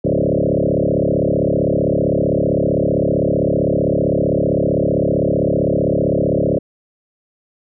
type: tone with frequency modulation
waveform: sine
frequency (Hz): 349.2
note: F4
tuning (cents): 0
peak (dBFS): -13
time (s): 0.04-6.59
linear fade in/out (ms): 10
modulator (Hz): 35.5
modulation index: 6.9
effects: none